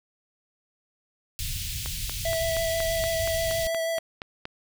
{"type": "band-stop noise", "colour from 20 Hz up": "pink", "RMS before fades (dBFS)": -32, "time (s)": [1.39, 3.67], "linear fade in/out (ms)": 0, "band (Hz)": [130, 2700], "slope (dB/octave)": 24}
{"type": "click train", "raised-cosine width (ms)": 0.3, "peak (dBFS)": -18, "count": 12, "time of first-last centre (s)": [1.86, 4.454], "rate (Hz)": 4.24}
{"type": "tone with vibrato", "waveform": "square", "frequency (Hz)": 658, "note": "E5", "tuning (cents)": -3, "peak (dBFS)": -26, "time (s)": [2.25, 3.99], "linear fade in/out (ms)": 5, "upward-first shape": "sine", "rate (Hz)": 6.2, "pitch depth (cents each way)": 14}
{"effects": []}